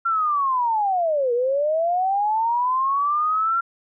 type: linear two-way sweep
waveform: sine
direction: down then up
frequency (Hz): 1376 to 468.9 to 1376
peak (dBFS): -18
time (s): 0.05-3.61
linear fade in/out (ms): 10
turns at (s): 1.33
effects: none